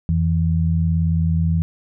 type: tone pair together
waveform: sine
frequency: 85.7 / 164.32 Hz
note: F2 / E3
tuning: -32 / -5 cents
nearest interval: major seventh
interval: 1127 cents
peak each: -18 dBFS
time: 0.09-1.62 s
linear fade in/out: 0 ms
effects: none